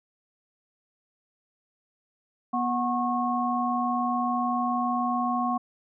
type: tone cluster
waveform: sine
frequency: 243.1 / 736 / 1091 Hz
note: B3 / F#5 / C#6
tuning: -27 / -9 / -28 cents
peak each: -28 dBFS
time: 2.53-5.58 s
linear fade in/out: 10 ms
effects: none